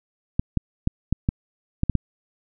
clicks, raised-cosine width 5 ms, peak -7 dBFS, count 8, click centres 0.395 / 0.573 / 0.874 / 1.126 / 1.289 / 1.834 / 1.897 / 1.953 s, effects none

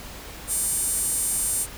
square tone with high-pass filter, 329.6 Hz, E4, in tune, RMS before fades -25 dBFS, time 0.47-1.67 s, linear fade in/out 50 ms, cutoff 9100 Hz, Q 4.6, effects added 50 Hz sine -43 dBFS peak until 1.77 s + pink hiss -40 dBFS RMS until 1.77 s

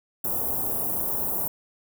white band-stop noise, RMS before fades -27 dBFS, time 0.24-1.48 s, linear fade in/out 5 ms, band 910 to 12000 Hz, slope 24 dB/octave, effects none

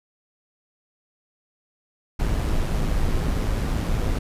brown noise with amplitude modulation, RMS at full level -21 dBFS, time 2.19-4.19 s, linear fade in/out 10 ms, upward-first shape sine, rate 108 Hz, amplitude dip 35%, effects resampled to 32000 Hz

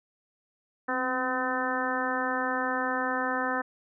harmonic tone with a mistuned harmonic, 255 Hz, C4, 44 cents flat, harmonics 1 / 2 / 3 / 4 / 5 / 6 / 7, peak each -34 / -34 / -34 / -34 / -34 / -34 / -34 dBFS, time 0.88-3.62 s, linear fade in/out 10 ms, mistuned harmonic 1, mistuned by +42 cents, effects none

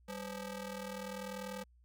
sawtooth ring-modulated tone, 352.3 Hz, F4, 15 cents sharp, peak -34 dBFS, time 0.08-1.64 s, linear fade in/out 10 ms, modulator 156 Hz, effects added 60 Hz sine -62 dBFS peak until 1.84 s

